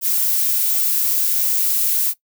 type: noise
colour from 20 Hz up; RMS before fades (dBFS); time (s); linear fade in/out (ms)
violet; -18; 0.01-2.14; 50
effects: noise-tail reverb RT60 0.1 s tail -18 dB re dry